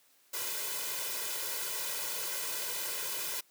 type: noise with comb filter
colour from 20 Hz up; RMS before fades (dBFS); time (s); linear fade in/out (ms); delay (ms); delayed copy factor
white; -36; 0.33-3.41; 10; 2; +0.9
effects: white hiss -66 dBFS RMS until 3.5 s + high-pass 200 Hz 12 dB/octave